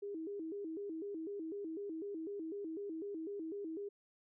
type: tone with vibrato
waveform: sine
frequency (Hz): 360.9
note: F#4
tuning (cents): -43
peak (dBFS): -40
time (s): 0.02-3.89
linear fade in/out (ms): 10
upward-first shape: square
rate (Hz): 4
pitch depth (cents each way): 200
effects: none